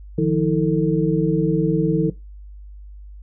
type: tone cluster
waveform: sine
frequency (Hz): 154.1 / 173.9 / 319.9 / 447.7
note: D#3 / F3 / D#4 / A4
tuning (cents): -16 / -7 / +48 / +30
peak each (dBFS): -21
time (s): 0.18-2.1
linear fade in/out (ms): 5
effects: noise-tail reverb RT60 0.2 s tail -18 dB re dry + added 50 Hz sine -36 dBFS peak until 3.22 s